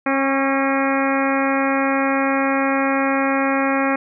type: harmonic tone with a mistuned harmonic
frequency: 271.3 Hz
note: C#4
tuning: 37 cents flat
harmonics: 1 / 2 / 3 / 4 / 5 / 6 / 7 / 8 / 9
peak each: -20 / -23 / -25 / -26 / -27 / -28 / -28 / -29 / -30 dBFS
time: 0.06-3.96 s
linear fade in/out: 5 ms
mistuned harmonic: 4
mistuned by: +28 cents
effects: none